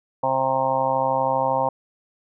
harmonic tone, 132.6 Hz, C3, 23 cents sharp, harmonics 1 / 2 / 4 / 5 / 6 / 7 / 8, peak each -34 / -34 / -24 / -28 / -25 / -23 / -30 dBFS, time 0.23-1.69 s, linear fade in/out 5 ms, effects none

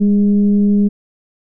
sine tone with frequency modulation, 203.1 Hz, G#3, 38 cents flat, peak -9 dBFS, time 0-0.89 s, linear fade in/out 20 ms, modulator 209 Hz, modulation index 0.37, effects none

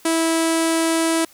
sawtooth tone with low-pass filter, 327.1 Hz, E4, 13 cents flat, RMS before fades -19 dBFS, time 0.05-1.25 s, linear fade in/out 5 ms, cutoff 9800 Hz, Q 3.2, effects white hiss -50 dBFS RMS until 1.33 s

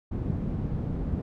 white low-pass noise, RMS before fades -30 dBFS, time 0.11-1.22 s, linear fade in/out 10 ms, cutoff 170 Hz, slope 12 dB/octave, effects none

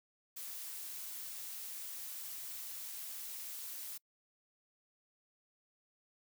blue noise, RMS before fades -45 dBFS, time 0.36-3.98 s, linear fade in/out 10 ms, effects noise-tail reverb RT60 0.1 s tail -26 dB re dry

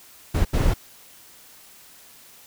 brown noise bursts at uneven times, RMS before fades -19 dBFS, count 2, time 0.34-0.45 / 0.53-0.74 s, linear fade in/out 10 ms, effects white hiss -49 dBFS RMS until 2.46 s

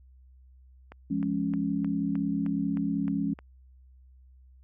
click train, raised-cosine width 0.5 ms, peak -29 dBFS, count 9, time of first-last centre 0.92-3.389 s, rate 3.24 Hz
sine chord, Db major, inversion first, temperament equal with one note detuned, 171.81 / 207.7 / 277.2 Hz, F3 / Ab3 / Db4, -28 / 0 / 0 cents, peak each -32 / -30 / -29 dBFS, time 1.1-3.34 s, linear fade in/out 10 ms
effects added 64 Hz sine -52 dBFS peak until 4.63 s

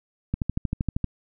click train, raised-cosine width 5 ms, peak -12 dBFS, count 10, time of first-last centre 0.34-1.043 s, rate 12.8 Hz, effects none

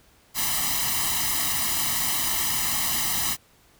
white noise with comb filter, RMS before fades -25 dBFS, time 0.34-3.37 s, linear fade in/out 50 ms, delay 1 ms, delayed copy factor +0.9, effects pink hiss -58 dBFS RMS until 3.79 s

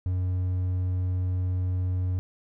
triangle tone, 91.4 Hz, F#2, 21 cents flat, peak -22 dBFS, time 0.06-2.19 s, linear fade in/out 0 ms, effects none

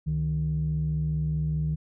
sine tone pair together, 69.3 / 154.23 Hz, C#2 / D#3, 0 / -15 cents, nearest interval octave + major second, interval 1385 cents, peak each -30 / -24 dBFS, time 0.06-1.76 s, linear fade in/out 20 ms, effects tanh soft clip ceiling -19 dBFS

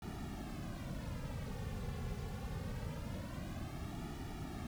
brown noise with flanger, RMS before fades -43 dBFS, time 0.02-4.67 s, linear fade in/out 2 ms, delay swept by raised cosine 1.9 to 3.2 ms, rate 0.24 Hz, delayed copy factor -0.95, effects none

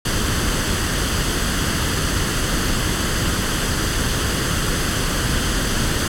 pink noise with comb filter, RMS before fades -20 dBFS, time 0.05-6.08 s, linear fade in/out 5 ms, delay 0.64 ms, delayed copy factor +0.5, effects low-pass 11000 Hz 12 dB/octave

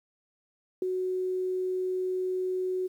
sine tone with ADSR envelope, 370 Hz, F#4, in tune, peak -22 dBFS, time 0.82-2.88 s, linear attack 3 ms, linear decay 6 ms, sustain -5 dB, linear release 20 ms, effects 10-bit

